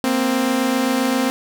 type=tone pair together; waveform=sawtooth; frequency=234.1 / 261.7 Hz; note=A#3 / C4; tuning=+8 / 0 cents; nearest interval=major second; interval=192 cents; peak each=-18 / -14 dBFS; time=0.04-1.3 s; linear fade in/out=0 ms; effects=none